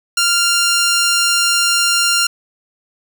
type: tone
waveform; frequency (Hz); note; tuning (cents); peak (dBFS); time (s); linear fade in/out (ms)
10% pulse; 1392; F6; -6; -4; 0.17-2.27; 5
effects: none